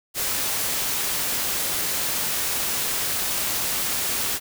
white noise, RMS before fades -25 dBFS, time 0.14-4.4 s, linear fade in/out 50 ms, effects none

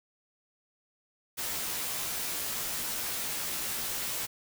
white noise with comb filter, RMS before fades -34 dBFS, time 1.37-4.27 s, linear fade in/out 20 ms, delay 15 ms, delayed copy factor -0.75, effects none

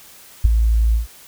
sine tone with ADSR envelope, 55.9 Hz, A1, 28 cents sharp, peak -4 dBFS, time 0.44-1.07 s, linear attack 13 ms, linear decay 9 ms, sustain -8 dB, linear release 130 ms, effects white hiss -44 dBFS RMS until 1.27 s

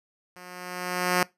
5% pulse tone with level ramp, 180 Hz, F#3, 47 cents flat, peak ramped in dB -33 to -8 dBFS, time 0.36-1.23 s, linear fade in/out 2 ms, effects noise-tail reverb RT60 0.2 s tail -22 dB re dry + resampled to 32000 Hz

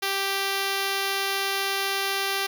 5% pulse tone, 392 Hz, G4, in tune, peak -13 dBFS, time 0.02-2.47 s, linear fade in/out 10 ms, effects none

